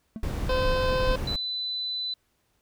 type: tone with exponential decay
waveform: triangle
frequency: 220 Hz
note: A3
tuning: in tune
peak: -26 dBFS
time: 0.16-0.25 s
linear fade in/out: 0 ms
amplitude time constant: 18 ms
type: noise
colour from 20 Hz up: brown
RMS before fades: -28 dBFS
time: 0.23-1.36 s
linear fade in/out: 2 ms
type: harmonic tone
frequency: 514 Hz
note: C5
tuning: 31 cents flat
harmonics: 1 / 2 / 3 / 5 / 6 / 7 / 8 / 9 / 10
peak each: -25 / -31 / -35 / -39 / -41 / -42 / -43 / -44 / -45 dBFS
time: 0.49-1.16 s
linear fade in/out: 5 ms
type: tone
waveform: sine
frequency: 4000 Hz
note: B7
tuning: 21 cents sharp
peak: -28 dBFS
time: 1.27-2.14 s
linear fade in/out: 5 ms
effects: pink hiss -71 dBFS RMS until 2.61 s